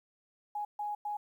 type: tone bursts at uneven times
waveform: sine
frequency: 832 Hz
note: G#5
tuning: 3 cents sharp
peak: -33 dBFS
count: 3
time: 0.55-0.65 / 0.79-0.95 / 1.05-1.17 s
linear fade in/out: 5 ms
effects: 11-bit